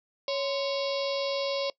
harmonic tone with a mistuned harmonic, 554.4 Hz, C#5, in tune, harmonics 1 / 2 / 4 / 5 / 6 / 7 / 8 / 9 / 10, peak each -28 / -39 / -41 / -41 / -41 / -40 / -39 / -40 / -45 dBFS, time 0.28-1.7 s, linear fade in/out 2 ms, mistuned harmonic 2, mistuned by -120 cents, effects noise-tail reverb RT60 0.1 s tail -22 dB re dry

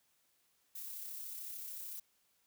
violet noise with amplitude modulation, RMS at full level -44 dBFS, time 0.75-2 s, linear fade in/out 5 ms, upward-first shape sine, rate 33.5 Hz, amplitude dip 30%, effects white hiss -75 dBFS RMS until 2.46 s

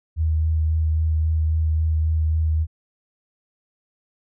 sine tone with vibrato, 79.1 Hz, D#2, 29 cents sharp, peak -17 dBFS, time 0.16-2.67 s, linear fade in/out 50 ms, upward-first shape sine, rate 3.7 Hz, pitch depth 15 cents each way, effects none

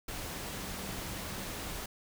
sine tone in noise, 191.6 Hz, G3, 39 cents flat, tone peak -48 dBFS, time 0.6-1.45 s, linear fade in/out 5 ms, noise pink, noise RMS -40 dBFS, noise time 0.08-1.86 s, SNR -11 dB, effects none

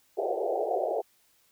white band-pass noise, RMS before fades -29 dBFS, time 0.17-1.02 s, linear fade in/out 20 ms, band 360 to 770 Hz, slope 96 dB/octave, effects white hiss -66 dBFS RMS until 1.51 s

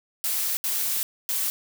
blue noise bursts at uneven times, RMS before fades -26 dBFS, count 3, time 0.24-0.57 / 0.64-1.03 / 1.29-1.5 s, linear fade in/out 0 ms, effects none

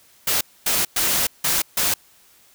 white noise bursts at uneven times, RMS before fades -20 dBFS, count 5, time 0.27-0.41 / 0.66-0.85 / 0.96-1.27 / 1.44-1.62 / 1.77-1.94 s, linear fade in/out 5 ms, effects white hiss -54 dBFS RMS until 2.54 s

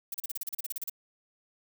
violet noise bursts, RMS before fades -34 dBFS, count 14, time 0.12-0.897 s, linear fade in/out 5 ms, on 23 ms, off 35 ms, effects none

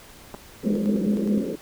clicks, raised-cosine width 1 ms, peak -22 dBFS, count 2, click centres 0.342 / 0.347 s
pink band-pass noise, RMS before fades -28 dBFS, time 0.63-1.56 s, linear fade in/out 10 ms, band 170 to 550 Hz, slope 96 dB/octave
sine tone with tremolo, 207.7 Hz, G#3, in tune, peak -19 dBFS, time 0.65-1.42 s, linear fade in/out 20 ms, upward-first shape square, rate 4.8 Hz, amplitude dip 50%
effects pink hiss -47 dBFS RMS until 1.61 s

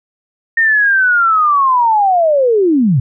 sine linear sweep, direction down, 1845 to 114.8 Hz, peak -8 dBFS, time 0.57-3 s, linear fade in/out 5 ms, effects none

